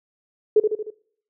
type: tone with echo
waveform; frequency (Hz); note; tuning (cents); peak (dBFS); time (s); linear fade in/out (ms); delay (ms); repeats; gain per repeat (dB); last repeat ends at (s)
sine; 427.6; A4; -49; -10; 0.56-0.6; 5; 76; 4; -5; 0.904
effects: noise-tail reverb RT60 0.6 s tail -21 dB re dry